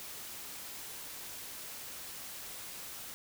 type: noise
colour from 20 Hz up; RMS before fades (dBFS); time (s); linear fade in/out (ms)
white; -45; 0-3.14; 0
effects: none